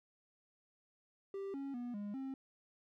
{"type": "tone with pitch steps", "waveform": "triangle", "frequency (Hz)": [392.6, 275.7, 242.9, 205, 267.2], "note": ["G4", "C#4", "B3", "G#3", "C4"], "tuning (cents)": [3, -9, -29, -22, 36], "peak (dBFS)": -38, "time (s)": [1.34, 2.34], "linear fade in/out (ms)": 2, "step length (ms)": 200, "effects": []}